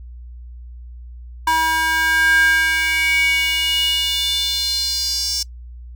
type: tone with high-pass filter sweep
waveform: square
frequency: 321.4 Hz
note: E4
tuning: 44 cents flat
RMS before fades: -18 dBFS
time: 1.47-5.43 s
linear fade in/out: 5 ms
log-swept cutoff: 1100 to 5500 Hz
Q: 6.1
effects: noise-tail reverb RT60 0.1 s tail -23 dB re dry + added 60 Hz sine -33 dBFS peak until 5.95 s